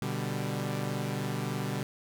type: chord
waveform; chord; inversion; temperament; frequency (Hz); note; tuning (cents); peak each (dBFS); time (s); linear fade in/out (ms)
sawtooth; G major; first; equal; 123.47 / 146.83 / 196; B2 / D3 / G3; 0 / 0 / 0; -31 / -31 / -32; 0.02-1.83; 0
effects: none